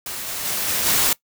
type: noise with level steps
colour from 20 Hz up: white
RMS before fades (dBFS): -30 / -28 / -24 / -22 / -18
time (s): 0.06-1.13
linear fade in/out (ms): 2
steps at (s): 0.27 / 0.44 / 0.67 / 0.85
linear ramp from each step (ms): 20
effects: noise-tail reverb RT60 0.1 s tail -21 dB re dry